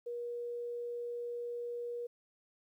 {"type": "tone", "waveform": "sine", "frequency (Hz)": 478.2, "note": "A#4", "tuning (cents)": 44, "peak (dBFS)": -37, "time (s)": [0.06, 2.07], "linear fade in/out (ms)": 10, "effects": ["12-bit"]}